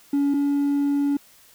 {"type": "tone pair in turn", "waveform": "triangle", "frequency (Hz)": [282.8, 284.1], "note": ["C#4", "C#4"], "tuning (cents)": [35, 43], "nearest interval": "unison", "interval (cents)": 8, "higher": "second", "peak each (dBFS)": [-15, -16], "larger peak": "first", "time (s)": [[0.13, 0.34], [0.34, 1.17]], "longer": "second", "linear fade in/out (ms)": 5, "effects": ["tanh soft clip ceiling -13 dBFS", "white hiss -53 dBFS RMS until 1.54 s"]}